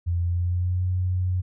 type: tone with pitch glide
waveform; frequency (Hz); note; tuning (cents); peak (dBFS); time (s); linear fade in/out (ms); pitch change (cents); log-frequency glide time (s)
sine; 86.4 to 91.33; F2 to F#2; -18 to -22; -21; 0.06-1.42; 20; +96; 0.22-0.85
effects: none